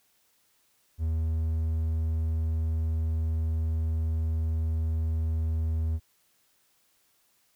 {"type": "tone", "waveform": "triangle", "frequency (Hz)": 80, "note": "D#2", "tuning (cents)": 49, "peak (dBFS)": -23, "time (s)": [0.98, 6], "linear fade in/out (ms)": 50, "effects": ["white hiss -68 dBFS RMS until 7.55 s"]}